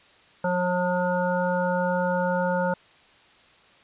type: harmonic tone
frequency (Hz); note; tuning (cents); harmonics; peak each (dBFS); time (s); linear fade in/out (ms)
179.8; F#3; -49; 1 / 3 / 5 / 7 / 8; -27 / -25 / -28 / -40 / -31; 0.44-2.74; 5
effects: white hiss -55 dBFS RMS until 3.83 s + resampled to 8000 Hz